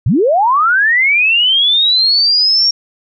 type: linear sweep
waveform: sine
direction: up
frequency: 85.3 to 5588 Hz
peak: -8 dBFS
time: 0.06-2.71 s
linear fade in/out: 5 ms
effects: none